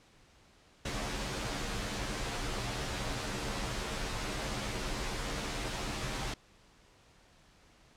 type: noise with comb filter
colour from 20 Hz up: pink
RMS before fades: -36 dBFS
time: 0.85-6.34 s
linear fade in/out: 5 ms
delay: 12 ms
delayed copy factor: -0.9
effects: pink hiss -62 dBFS RMS until 7.96 s + low-pass 7000 Hz 12 dB/octave